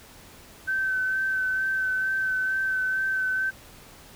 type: tone with vibrato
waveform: sine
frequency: 1535 Hz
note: G6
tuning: 37 cents flat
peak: -23 dBFS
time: 0.67-3.51 s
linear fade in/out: 20 ms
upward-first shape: sine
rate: 2.2 Hz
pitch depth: 19 cents each way
effects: pink hiss -49 dBFS RMS until 4.15 s